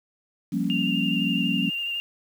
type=chord; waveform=sine; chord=G half-diminished seventh; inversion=third; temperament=equal; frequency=174.61 / 196 / 233.1 / 277.2 Hz; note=F3 / G3 / Bb3 / Db4; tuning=0 / 0 / 0 / 0 cents; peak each=-28 dBFS; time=0.52-1.7 s; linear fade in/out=10 ms
type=tone with vibrato; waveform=sine; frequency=2794 Hz; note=F7; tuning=in tune; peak=-26 dBFS; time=0.7-2 s; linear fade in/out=0 ms; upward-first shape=triangle; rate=12 Hz; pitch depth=27 cents each way
effects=8-bit